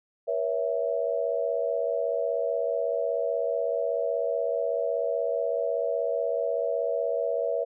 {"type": "chord", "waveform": "sine", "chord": "A# diminished", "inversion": "none", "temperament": "equal with one note detuned", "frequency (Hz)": [478.2, 554.4, 659.3], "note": ["A#4", "C#5", "E5"], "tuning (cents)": [44, 0, 0], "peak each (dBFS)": -29, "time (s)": [0.27, 7.65], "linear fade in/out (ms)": 20, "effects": []}